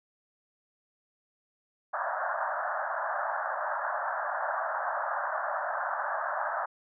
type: band-pass noise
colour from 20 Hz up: pink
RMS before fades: -32 dBFS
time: 1.93-6.66 s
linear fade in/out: 10 ms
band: 590 to 1700 Hz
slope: 96 dB/octave
effects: none